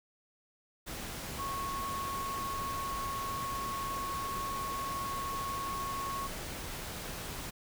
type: tone in noise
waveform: sine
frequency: 1100 Hz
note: C#6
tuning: 14 cents flat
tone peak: -35 dBFS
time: 1.38-6.28 s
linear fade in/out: 20 ms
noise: pink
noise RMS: -41 dBFS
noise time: 0.86-7.51 s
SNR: +3 dB
effects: none